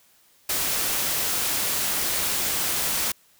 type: noise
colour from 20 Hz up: white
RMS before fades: -25 dBFS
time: 0.49-3.12 s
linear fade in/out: 5 ms
effects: white hiss -59 dBFS RMS until 3.39 s